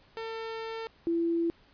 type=tone pair in turn; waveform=sawtooth / sine; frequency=449.7 / 335.9 Hz; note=A4 / E4; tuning=+38 / +33 cents; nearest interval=perfect fourth; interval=505 cents; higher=first; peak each=-31 / -25 dBFS; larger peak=second; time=0.17-0.87 / 1.07-1.5 s; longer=first; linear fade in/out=0 ms; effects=pink hiss -61 dBFS RMS until 1.73 s + resampled to 11025 Hz